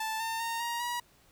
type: tone with pitch steps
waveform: sawtooth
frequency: 880 / 900 / 920.6 / 941.5 / 963 Hz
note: A5 / A5 / A#5 / A#5 / B5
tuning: 0 / +39 / -22 / +17 / -44 cents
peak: -28 dBFS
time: 0-1 s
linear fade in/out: 5 ms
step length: 200 ms
effects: pink hiss -63 dBFS RMS until 1.31 s